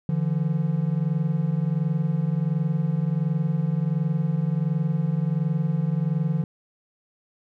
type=tone pair together; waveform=triangle; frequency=147.8 / 169.19 Hz; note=D3 / E3; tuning=+11 / +45 cents; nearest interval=major second; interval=234 cents; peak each=-22 dBFS; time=0.09-6.44 s; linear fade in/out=2 ms; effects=none